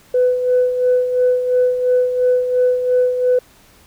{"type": "tone with tremolo", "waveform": "sine", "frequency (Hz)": 500, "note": "B4", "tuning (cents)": 21, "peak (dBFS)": -9, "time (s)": [0.14, 3.39], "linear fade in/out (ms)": 5, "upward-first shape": "sine", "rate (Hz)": 2.9, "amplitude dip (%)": 60, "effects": ["tanh soft clip ceiling -7 dBFS", "pink hiss -49 dBFS RMS until 3.86 s"]}